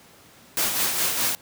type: noise with tremolo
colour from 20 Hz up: white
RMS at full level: -22 dBFS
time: 0.57-1.35 s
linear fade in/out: 0 ms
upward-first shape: sine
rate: 4.8 Hz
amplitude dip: 45%
effects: pink hiss -51 dBFS RMS until 1.41 s + high-pass 100 Hz 12 dB/octave